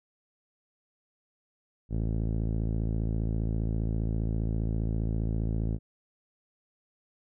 5% pulse tone with low-pass filter, 55 Hz, A1, in tune, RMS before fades -29 dBFS, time 1.89-5.79 s, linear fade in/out 50 ms, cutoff 150 Hz, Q 0.53, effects none

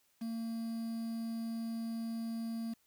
triangle tone with quantisation, 227.8 Hz, A#3, 40 cents flat, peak -34 dBFS, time 0.21-2.74 s, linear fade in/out 10 ms, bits 9, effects white hiss -73 dBFS RMS until 2.86 s

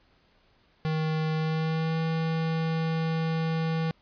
square tone with pitch glide, 157.5 to 161.93 Hz, D#3 to E3, +21 to -31 cents, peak -26 dBFS, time 0.85-3.91 s, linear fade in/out 0 ms, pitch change +48 cents, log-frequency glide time 1.35-1.99 s, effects pink hiss -64 dBFS RMS until 4.01 s + resampled to 11025 Hz

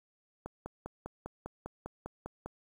click train, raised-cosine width 1 ms, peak -26 dBFS, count 11, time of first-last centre 0.46-2.46 s, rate 5 Hz, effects 9-bit

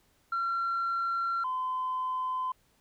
sine tone pair in turn, 1366 / 1023.3 Hz, F6 / C6, -39 / -39 cents, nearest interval perfect fourth, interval 500 cents, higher first, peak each -26 / -28 dBFS, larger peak first, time 0.32-1.44 / 1.44-2.52 s, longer first, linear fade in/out 5 ms, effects tanh soft clip ceiling -25 dBFS + pink hiss -68 dBFS RMS until 2.8 s

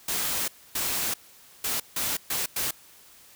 white noise bursts at uneven times, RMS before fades -28 dBFS, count 6, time 0.08-0.48 / 0.75-1.14 / 1.64-1.8 / 1.96-2.17 / 2.3-2.46 / 2.56-2.71 s, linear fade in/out 5 ms, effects white hiss -53 dBFS RMS until 3.35 s

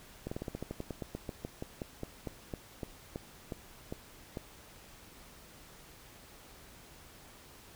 slowing click train, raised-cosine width 2 ms, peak -24 dBFS, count 24, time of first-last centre 0.27-4.372 s, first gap 45 ms, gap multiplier 1.11, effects pink hiss -55 dBFS RMS until 7.75 s

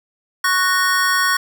square chord, F# major, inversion second, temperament just, 1110 / 1480 / 1850 Hz, C#6 / F#6 / A#6, +2 / 0 / -14 cents, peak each -20 dBFS, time 0.44-1.37 s, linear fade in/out 5 ms, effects none

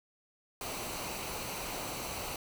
pink noise with comb filter, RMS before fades -39 dBFS, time 0.61-2.36 s, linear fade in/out 2 ms, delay 0.58 ms, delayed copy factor -0.5, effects none

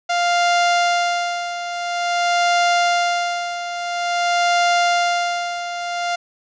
sawtooth tone with tremolo, 698.5 Hz, F5, in tune, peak -10 dBFS, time 0.09-6.16 s, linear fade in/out 10 ms, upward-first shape sine, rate 0.49 Hz, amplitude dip 70%, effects resampled to 16000 Hz + 8-bit

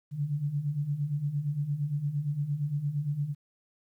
sine beating tone pair, 139.5 / 148.2 Hz, C#3 / D3, +11 / +16 cents, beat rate 8.7 Hz, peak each -34 / -29 dBFS, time 0.11-3.35 s, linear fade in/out 50 ms, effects 11-bit

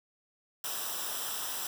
white noise with comb filter, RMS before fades -36 dBFS, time 0.64-1.67 s, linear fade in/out 2 ms, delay 0.45 ms, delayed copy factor -0.7, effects none

